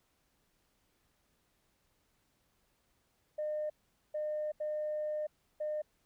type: tone bursts at uneven times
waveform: sine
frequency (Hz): 607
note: D#5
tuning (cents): -43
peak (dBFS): -32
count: 4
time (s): 3.38-3.7 / 4.14-4.52 / 4.6-5.27 / 5.6-5.82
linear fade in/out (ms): 10
effects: tanh soft clip ceiling -29 dBFS + pink hiss -75 dBFS RMS until 6.05 s